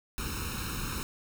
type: noise with comb filter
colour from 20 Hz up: pink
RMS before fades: -35 dBFS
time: 0.18-1.03 s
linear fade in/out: 0 ms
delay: 0.75 ms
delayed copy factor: +0.95
effects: none